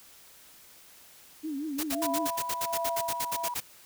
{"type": "tone with vibrato", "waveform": "sine", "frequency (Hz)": 293.7, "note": "D4", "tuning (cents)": 0, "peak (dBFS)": -31, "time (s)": [1.43, 2.28], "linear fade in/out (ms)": 20, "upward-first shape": "triangle", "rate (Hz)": 5.5, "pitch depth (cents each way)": 170}
{"type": "noise bursts", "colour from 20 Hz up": "white", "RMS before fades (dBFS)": -32, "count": 16, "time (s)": [1.78, 3.605], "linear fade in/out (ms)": 10, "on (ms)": 55, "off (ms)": 63}
{"type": "tone with tremolo", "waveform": "sine", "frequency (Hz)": 674, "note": "E5", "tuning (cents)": 38, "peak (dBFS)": -30, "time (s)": [1.92, 3.48], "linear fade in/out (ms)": 5, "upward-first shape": "sine", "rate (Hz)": 1.3, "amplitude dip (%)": 80}
{"type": "tone with pitch glide", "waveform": "sine", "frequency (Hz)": [985, 971.4], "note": ["B5", "B5"], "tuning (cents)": [-5, -29], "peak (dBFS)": -32, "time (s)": [2.02, 3.54], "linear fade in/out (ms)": 2, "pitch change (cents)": -24, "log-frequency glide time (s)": [2.57, 2.94]}
{"effects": ["white hiss -54 dBFS RMS until 3.85 s"]}